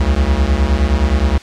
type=beating tone pair; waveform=square; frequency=63.9 / 73.5 Hz; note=C2 / D2; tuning=-40 / +2 cents; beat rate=9.6 Hz; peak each=-15 dBFS; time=0-1.38 s; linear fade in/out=5 ms; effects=white hiss -38 dBFS RMS until 1.42 s + low-pass 5000 Hz 12 dB/octave